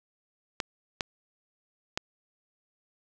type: clicks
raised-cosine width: 0.2 ms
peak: -11 dBFS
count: 3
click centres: 0.602 / 1.008 / 1.975 s
effects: none